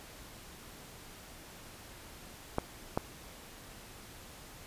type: clicks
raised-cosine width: 1 ms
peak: -15 dBFS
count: 2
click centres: 2.584 / 2.975 s
effects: pink hiss -51 dBFS RMS until 4.66 s + resampled to 32000 Hz